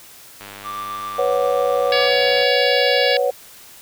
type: click train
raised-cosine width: 0.3 ms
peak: -19 dBFS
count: 203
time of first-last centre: 0.41-2.43 s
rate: 100 Hz
type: tone with tremolo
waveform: triangle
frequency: 1176 Hz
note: D6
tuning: 2 cents sharp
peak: -23 dBFS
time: 0.63-2.11 s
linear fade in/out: 50 ms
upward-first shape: triangle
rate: 7.5 Hz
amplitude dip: 25%
type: chord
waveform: sine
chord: B suspended second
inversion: none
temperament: equal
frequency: 493.9 / 554.4 / 740 Hz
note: B4 / C#5 / F#5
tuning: 0 / 0 / 0 cents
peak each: -19 / -19 / -24 dBFS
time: 1.18-3.31 s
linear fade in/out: 10 ms
type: harmonic tone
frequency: 564 Hz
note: C#5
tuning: 30 cents sharp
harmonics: 3 / 4 / 5 / 6 / 7 / 8 / 9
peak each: -23 / -24 / -25 / -26 / -26 / -27 / -28 dBFS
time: 1.92-3.17 s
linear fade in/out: 2 ms
effects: white hiss -43 dBFS RMS until 3.81 s